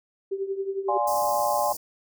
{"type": "tone with tremolo", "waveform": "sine", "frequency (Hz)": 390, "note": "G4", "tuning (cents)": -9, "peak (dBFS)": -23, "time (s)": [0.31, 0.98], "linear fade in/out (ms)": 10, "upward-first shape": "triangle", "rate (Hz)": 11, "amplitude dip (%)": 80}
{"type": "chord", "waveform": "sine", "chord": "D half-diminished seventh", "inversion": "none", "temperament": "equal with one note detuned", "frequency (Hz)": [587.3, 709.8, 830.6, 1046.5], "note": ["D5", "F5", "Ab5", "C6"], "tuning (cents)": [0, 28, 0, 0], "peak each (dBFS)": [-27, -29, -25, -28], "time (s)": [0.88, 1.73], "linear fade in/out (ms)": 10}
{"type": "band-stop noise", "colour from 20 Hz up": "white", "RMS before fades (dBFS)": -35, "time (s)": [1.07, 1.77], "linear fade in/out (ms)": 5, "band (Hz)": [1000, 4600], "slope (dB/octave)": 96}
{"effects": []}